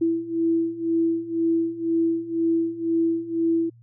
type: beating tone pair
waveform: sine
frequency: 329.7 / 331.7 Hz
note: E4 / E4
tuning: 0 / +11 cents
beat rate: 2 Hz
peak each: -25 / -22 dBFS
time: 0.01-3.7 s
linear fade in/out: 10 ms
effects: added 117 Hz sine -48 dBFS peak until 3.82 s